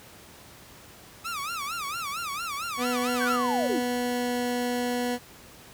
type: tone with vibrato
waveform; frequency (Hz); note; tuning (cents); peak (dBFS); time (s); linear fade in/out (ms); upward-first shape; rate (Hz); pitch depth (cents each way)
sawtooth; 1244.5; D#6; 0; -27; 1.24-3.37; 20; sine; 4.4; 200
type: tone with pitch glide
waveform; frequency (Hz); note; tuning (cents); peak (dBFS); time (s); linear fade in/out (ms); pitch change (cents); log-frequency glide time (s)
20% pulse; 246.9 to 244.8; B3 to B3; 0 to -15; -21; 2.77-5.19; 50; -15; 3.11-4.39
type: linear sweep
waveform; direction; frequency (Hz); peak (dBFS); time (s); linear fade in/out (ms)
sine; down; 1608 to 225.3; -26; 3.2-3.8; 20
effects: pink hiss -49 dBFS RMS until 5.73 s + high-pass 60 Hz 12 dB/octave